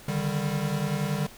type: tone cluster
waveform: square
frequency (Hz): 144.1 / 154.6 / 196.3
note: D3 / D#3 / G3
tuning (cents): -33 / -11 / +3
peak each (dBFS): -31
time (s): 0.08-1.27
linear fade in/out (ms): 5
effects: pink hiss -48 dBFS RMS until 1.37 s